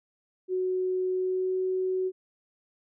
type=tone with pitch glide; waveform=sine; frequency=370 to 373 Hz; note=F#4 to F#4; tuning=0 to +14 cents; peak=-25 dBFS; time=0.48-2.12 s; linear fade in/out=50 ms; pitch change=+14 cents; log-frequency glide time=1.11-1.57 s; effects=none